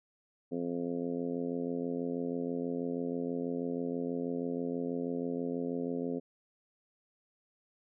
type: harmonic tone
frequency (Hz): 86.2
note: F2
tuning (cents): -22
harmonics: 2 / 3 / 4 / 5 / 6 / 7 / 8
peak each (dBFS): -42 / -35 / -43 / -38 / -42 / -50 / -51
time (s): 0.51-6.2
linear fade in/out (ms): 20
effects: none